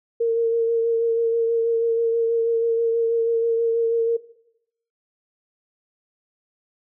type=tone with vibrato; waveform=sine; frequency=460 Hz; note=A#4; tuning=23 cents flat; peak=-17 dBFS; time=0.2-4.17 s; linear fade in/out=10 ms; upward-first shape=sine; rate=6.2 Hz; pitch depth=18 cents each way; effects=noise-tail reverb RT60 0.8 s tail -17 dB re dry